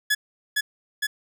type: tone with echo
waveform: sawtooth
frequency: 1700 Hz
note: G#6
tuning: 40 cents sharp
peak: -15 dBFS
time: 0.1-0.15 s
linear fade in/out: 10 ms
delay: 460 ms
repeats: 2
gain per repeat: -2 dB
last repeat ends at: 1.07 s
effects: none